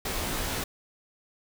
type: noise with comb filter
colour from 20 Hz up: pink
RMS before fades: -31 dBFS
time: 0.05-0.64 s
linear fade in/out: 5 ms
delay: 17 ms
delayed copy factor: -1
effects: none